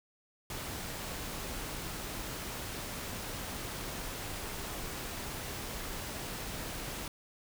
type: noise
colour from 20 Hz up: pink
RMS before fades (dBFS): -40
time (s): 0.5-7.08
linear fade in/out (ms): 2
effects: none